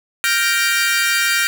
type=chord; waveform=sawtooth; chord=G minor seventh; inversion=third; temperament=equal; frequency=1396.9 / 1568 / 1864.7 / 2349 Hz; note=F6 / G6 / Bb6 / D7; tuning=0 / 0 / 0 / 0 cents; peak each=-17 dBFS; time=0.24-1.47 s; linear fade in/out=0 ms; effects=none